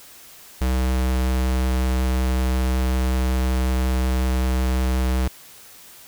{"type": "tone", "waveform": "square", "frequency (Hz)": 63.9, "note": "C2", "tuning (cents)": -40, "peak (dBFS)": -19, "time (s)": [0.61, 5.28], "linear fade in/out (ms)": 5, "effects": ["white hiss -45 dBFS RMS until 6.07 s"]}